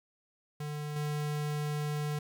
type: tone with level steps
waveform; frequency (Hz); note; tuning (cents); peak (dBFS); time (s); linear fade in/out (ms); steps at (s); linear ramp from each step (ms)
square; 148.9; D3; +24; -36 / -32; 0.6-2.19; 5; 0.96; 2
effects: 12-bit